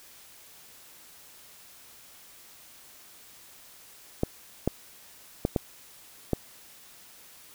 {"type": "clicks", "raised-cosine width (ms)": 2, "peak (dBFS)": -10, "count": 5, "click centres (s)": [4.234, 4.676, 5.451, 5.562, 6.333], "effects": ["white hiss -52 dBFS RMS until 7.54 s"]}